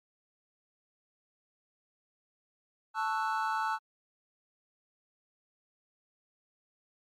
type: chord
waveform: triangle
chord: F# minor seventh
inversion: first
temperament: equal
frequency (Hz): 880 / 1108.7 / 1318.5 / 1480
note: A5 / C#6 / E6 / F#6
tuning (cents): 0 / 0 / 0 / 0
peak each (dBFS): -30 / -36 / -33 / -35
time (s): 2.94-3.79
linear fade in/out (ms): 50
effects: MP3 64 kbps